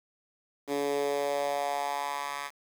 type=tone with high-pass filter sweep; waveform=10% pulse; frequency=142.4 Hz; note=C#3; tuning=47 cents sharp; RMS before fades=-31 dBFS; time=0.67-2.51 s; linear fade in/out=50 ms; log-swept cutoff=330 to 1300 Hz; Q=3.1; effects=low-pass 12000 Hz 12 dB/octave + 8-bit